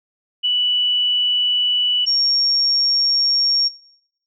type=tone pair in turn; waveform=sine; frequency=2960 / 5538 Hz; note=F#7 / F8; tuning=0 / -15 cents; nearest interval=major seventh; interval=1085 cents; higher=second; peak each=-15 / -14 dBFS; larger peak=second; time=0.43-2.06 / 2.06-3.69 s; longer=neither; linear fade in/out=20 ms; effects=noise-tail reverb RT60 0.8 s tail -22 dB re dry